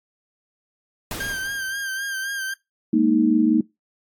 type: noise with exponential decay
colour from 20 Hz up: pink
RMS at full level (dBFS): -28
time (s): 1.11-1.94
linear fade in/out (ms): 1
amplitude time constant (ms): 180
type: tone with vibrato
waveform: 40% pulse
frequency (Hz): 1585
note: G6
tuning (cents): +19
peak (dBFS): -25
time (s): 1.2-2.54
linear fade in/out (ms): 5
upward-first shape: sine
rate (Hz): 3.8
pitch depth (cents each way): 42
type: chord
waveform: sine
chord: Ab suspended second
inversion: none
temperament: equal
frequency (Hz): 207.7 / 233.1 / 311.1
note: Ab3 / Bb3 / Eb4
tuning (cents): 0 / 0 / 0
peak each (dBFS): -23 / -18 / -18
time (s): 2.93-3.61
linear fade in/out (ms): 5
effects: noise-tail reverb RT60 0.2 s tail -22 dB re dry + AAC 64 kbps